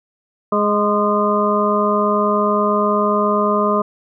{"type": "harmonic tone with a mistuned harmonic", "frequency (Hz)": 207.7, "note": "G#3", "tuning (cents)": 0, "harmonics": [1, 2, 3, 5, 6], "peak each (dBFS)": [-20, -20, -20, -20, -20], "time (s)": [0.52, 3.82], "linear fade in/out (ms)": 5, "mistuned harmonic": 6, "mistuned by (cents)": -31, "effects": []}